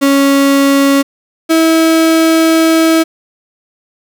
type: tone pair in turn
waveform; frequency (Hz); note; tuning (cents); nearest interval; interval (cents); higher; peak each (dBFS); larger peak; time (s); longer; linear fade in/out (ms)
35% pulse; 277.2 / 324.2; C#4 / E4; 0 / -29; minor third; 271; second; -5; neither; 0.01-1.03 / 1.49-3.04; second; 20
effects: none